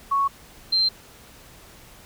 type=tone pair in turn; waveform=sine; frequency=1108.7 / 4139 Hz; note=C#6 / C8; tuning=0 / -20 cents; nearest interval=octave + major seventh; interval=2280 cents; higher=second; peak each=-18 / -17 dBFS; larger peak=second; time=0.11-0.28 / 0.72-0.89 s; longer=neither; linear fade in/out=10 ms; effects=pink hiss -48 dBFS RMS until 2.05 s